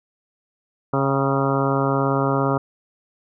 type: harmonic tone with a mistuned harmonic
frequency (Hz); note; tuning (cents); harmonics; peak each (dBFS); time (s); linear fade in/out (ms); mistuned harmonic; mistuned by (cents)
137.1; C#3; -19; 1 / 2 / 3 / 4 / 5 / 6 / 7 / 8 / 9 / 10; -23 / -24 / -25 / -26 / -29 / -31 / -28 / -32 / -27 / -32; 0.93-2.58; 5; 6; -49
effects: none